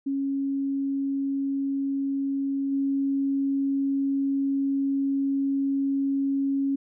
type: tone with level steps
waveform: sine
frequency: 275.1 Hz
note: C#4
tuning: 13 cents flat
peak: -24 / -22 dBFS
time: 0.06-6.76 s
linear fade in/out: 10 ms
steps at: 2.71 s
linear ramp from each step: 20 ms
effects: none